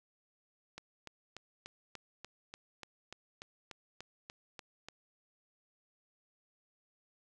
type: click train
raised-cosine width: 0.2 ms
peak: -28 dBFS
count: 15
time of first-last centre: 0.78-4.886 s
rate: 3.41 Hz
effects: none